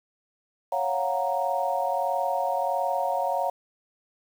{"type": "chord", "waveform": "sine", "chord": "Gb major seventh", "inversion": "second", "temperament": "equal", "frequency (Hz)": [554.4, 698.5, 740, 932.3], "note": ["Db5", "F5", "Gb5", "Bb5"], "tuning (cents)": [0, 0, 0, 0], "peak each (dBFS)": -29, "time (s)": [0.72, 3.5], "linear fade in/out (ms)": 5, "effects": ["8-bit"]}